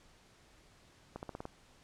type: accelerating click train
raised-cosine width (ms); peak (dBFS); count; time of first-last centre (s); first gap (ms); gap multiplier
1; -27; 6; 1.16-1.454; 69; 0.92
effects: pink hiss -63 dBFS RMS until 1.83 s + low-pass 8000 Hz 12 dB/octave